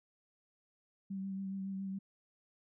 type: tone with vibrato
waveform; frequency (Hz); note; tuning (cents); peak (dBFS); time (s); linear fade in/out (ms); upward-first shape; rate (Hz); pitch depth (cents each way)
sine; 193.4; G3; -23; -37; 1.1-1.99; 10; sine; 7.2; 21
effects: none